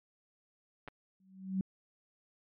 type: clicks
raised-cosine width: 0.3 ms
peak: -27 dBFS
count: 2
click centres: 0.877 / 0.884 s
type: tone with exponential growth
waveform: sine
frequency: 190 Hz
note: F#3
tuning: 46 cents sharp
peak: -27 dBFS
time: 1.2-1.61 s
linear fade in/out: 2 ms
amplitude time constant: 88 ms
effects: low-pass 2000 Hz 12 dB/octave + MP3 64 kbps